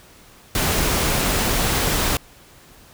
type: noise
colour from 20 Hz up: pink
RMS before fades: -20 dBFS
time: 0.55-2.17 s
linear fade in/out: 2 ms
effects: pink hiss -48 dBFS RMS until 2.93 s